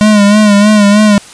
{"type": "tone with vibrato", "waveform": "square", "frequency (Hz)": 207.7, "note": "G#3", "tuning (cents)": 0, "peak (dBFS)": -4, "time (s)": [0.01, 1.18], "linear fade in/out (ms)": 0, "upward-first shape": "sine", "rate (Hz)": 3.2, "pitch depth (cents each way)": 54, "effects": ["white hiss -33 dBFS RMS until 1.33 s", "resampled to 22050 Hz"]}